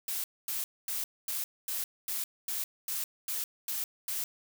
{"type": "noise bursts", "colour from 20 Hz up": "blue", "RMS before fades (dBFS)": -34, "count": 11, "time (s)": [0.08, 4.24], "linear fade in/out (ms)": 2, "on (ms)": 160, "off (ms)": 240, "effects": []}